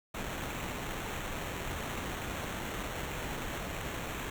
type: noise with sample-and-hold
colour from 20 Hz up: pink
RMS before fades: -38 dBFS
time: 0.14-4.3 s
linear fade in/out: 5 ms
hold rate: 4900 Hz
effects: none